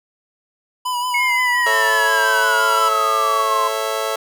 square tone with vibrato, 987.8 Hz, B5, in tune, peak -20 dBFS, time 0.85-2.89 s, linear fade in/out 10 ms, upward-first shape sine, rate 5.7 Hz, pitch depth 36 cents each way
sine exponential sweep, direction down, 2195 to 1032 Hz, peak -16 dBFS, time 1.14-3.68 s, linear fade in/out 5 ms
25% pulse chord, A major, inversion none, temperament just, 440 / 550 / 660 Hz, A4 / C#5 / E5, 0 / -14 / +2 cents, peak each -21 dBFS, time 1.66-4.16 s, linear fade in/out 5 ms
effects none

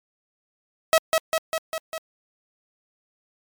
sawtooth tone with echo, 644 Hz, E5, 41 cents flat, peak -10 dBFS, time 0.93-0.98 s, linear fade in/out 0 ms, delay 200 ms, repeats 5, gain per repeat -3 dB, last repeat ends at 1.98 s, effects MP3 96 kbps

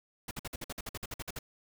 pink noise bursts, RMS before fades -39 dBFS, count 14, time 0.28-1.39 s, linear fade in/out 5 ms, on 31 ms, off 52 ms, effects none

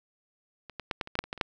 clicks, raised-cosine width 0.3 ms, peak -27 / -20 / -13 / -14 / -26 / -16 / -8 / -28 / -17 / -29 / -9 dBFS, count 11, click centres 0.697 / 0.797 / 0.912 / 1.012 / 1.074 / 1.154 / 1.19 / 1.24 / 1.329 / 1.377 / 1.412 s, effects none

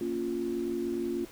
sine chord, Bb minor, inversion none, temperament just, 233.1 / 279.7 / 349.6 Hz, Bb3 / Db4 / F4, 0 / +16 / +2 cents, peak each -36 / -36 / -31 dBFS, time 0.01-1.25 s, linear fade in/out 2 ms, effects pink hiss -51 dBFS RMS until 1.31 s

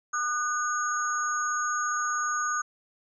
sine tone cluster, 1218 / 1483 / 6580 Hz, D#6 / F#6 / G#8, -37 / +4 / -17 cents, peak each -28 / -31 / -33 dBFS, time 0.13-2.62 s, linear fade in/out 10 ms, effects none

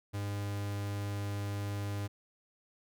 45% pulse tone, 101.5 Hz, G#2, 39 cents flat, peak -34 dBFS, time 0.13-2.08 s, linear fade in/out 20 ms, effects none

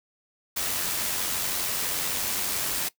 white noise with amplitude modulation, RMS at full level -27 dBFS, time 0.56-2.89 s, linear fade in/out 10 ms, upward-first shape sine, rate 91.9 Hz, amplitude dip 30%, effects noise-tail reverb RT60 0.1 s tail -19 dB re dry

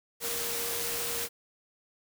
sine tone in noise, 470 Hz, A#4, 14 cents sharp, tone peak -40 dBFS, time 0.2-1.29 s, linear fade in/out 50 ms, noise white, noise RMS -33 dBFS, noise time 0.2-1.29 s, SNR -10 dB, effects none

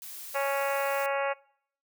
blue noise, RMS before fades -42 dBFS, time 0.02-1.06 s, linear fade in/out 0 ms
harmonic tone, 277.2 Hz, C#4, in tune, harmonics 2 / 3 / 4 / 5 / 6 / 7 / 8 / 9 / 10, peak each -29 / -33 / -35 / -37 / -39 / -40 / -41 / -42 / -43 dBFS, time 0.34-1.34 s, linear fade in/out 20 ms
effects noise-tail reverb RT60 0.6 s tail -22 dB re dry

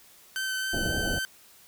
sawtooth tone with vibrato, 1537 Hz, G6, 35 cents flat, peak -25 dBFS, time 0.36-1.25 s, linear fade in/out 0 ms, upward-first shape sine, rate 3.7 Hz, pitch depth 10 cents each way
pink low-pass noise, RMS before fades -31 dBFS, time 0.73-1.19 s, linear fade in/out 5 ms, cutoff 800 Hz, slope 96 dB/octave
effects white hiss -55 dBFS RMS until 1.67 s

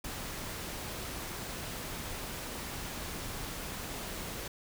pink noise, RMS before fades -40 dBFS, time 0.04-4.48 s, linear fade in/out 5 ms, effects none

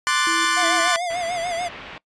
sawtooth chord, D dominant seventh, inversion third, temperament equal, 1046.5 / 1174.7 / 1480 / 1760 Hz, C6 / D6 / F#6 / A6, 0 / 0 / 0 / 0 cents, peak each -20 dBFS, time 0.07-0.96 s, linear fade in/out 0 ms
sine tone with tremolo, 329.6 Hz, E4, in tune, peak -28 dBFS, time 0.27-0.88 s, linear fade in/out 0 ms, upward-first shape square, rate 2.8 Hz, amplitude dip 60%
square tone with vibrato, 693 Hz, F5, 14 cents flat, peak -24 dBFS, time 0.56-1.69 s, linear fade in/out 20 ms, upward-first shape sine, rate 6.8 Hz, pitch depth 77 cents each way
white low-pass noise, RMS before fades -38 dBFS, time 1.1-1.98 s, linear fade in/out 2 ms, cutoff 2900 Hz, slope 24 dB/octave
effects noise-tail reverb RT60 0.1 s tail -22 dB re dry + resampled to 22050 Hz

